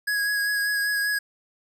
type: tone with vibrato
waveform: square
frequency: 1661.2 Hz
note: G#6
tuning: in tune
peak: -23 dBFS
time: 0.07-1.19 s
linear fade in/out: 10 ms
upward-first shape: sine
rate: 5.1 Hz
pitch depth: 18 cents each way
effects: none